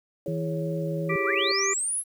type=chord; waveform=sine; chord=C# minor; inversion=first; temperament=just; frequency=332.6 / 415.8 / 554.4 Hz; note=E4 / G#4 / C#5; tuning=+16 / +2 / 0 cents; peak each=-36 / -35 / -32 dBFS; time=0.26-1.52 s; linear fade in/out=2 ms
type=tone with vibrato; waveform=sine; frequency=162.5 Hz; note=E3; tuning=24 cents flat; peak=-28 dBFS; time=0.28-1.16 s; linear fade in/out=2 ms; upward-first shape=square; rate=2.8 Hz; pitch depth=9 cents each way
type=harmonic tone; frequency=392 Hz; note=G4; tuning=in tune; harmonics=1 / 3 / 5 / 6; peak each=-28 / -31 / -30 / -31 dBFS; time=1.09-1.74 s; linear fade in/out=10 ms
type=linear sweep; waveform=sine; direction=up; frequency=913 to 11175 Hz; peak=-25 dBFS; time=1.24-2.04 s; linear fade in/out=50 ms
effects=9-bit